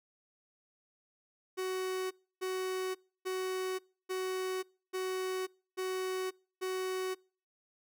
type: tone bursts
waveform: 45% pulse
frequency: 373.5 Hz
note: F#4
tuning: 16 cents sharp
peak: -33 dBFS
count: 7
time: 1.57-7.15 s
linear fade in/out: 20 ms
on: 540 ms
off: 300 ms
effects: noise-tail reverb RT60 0.4 s tail -25 dB re dry